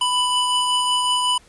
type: tone pair together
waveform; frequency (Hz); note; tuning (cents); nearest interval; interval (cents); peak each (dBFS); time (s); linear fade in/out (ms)
square; 993.8 / 2976; B5 / F#7; +11 / +9; octave + perfect fifth; 1898; -21; 0.01-1.38; 5
effects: pink hiss -52 dBFS RMS until 1.48 s + resampled to 24000 Hz